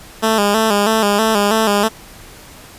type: tone with vibrato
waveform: 10% pulse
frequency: 212.4 Hz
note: G#3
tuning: 39 cents sharp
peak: -4 dBFS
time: 0.22-1.89 s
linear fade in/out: 20 ms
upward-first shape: square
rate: 3.1 Hz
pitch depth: 73 cents each way
effects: pink hiss -39 dBFS RMS until 2.78 s + resampled to 32000 Hz